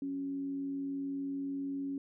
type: tone with frequency modulation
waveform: sine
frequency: 276.5 Hz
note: C#4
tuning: 4 cents flat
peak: -34 dBFS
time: 0.02-1.98 s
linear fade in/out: 2 ms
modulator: 99.6 Hz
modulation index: 0.22
effects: none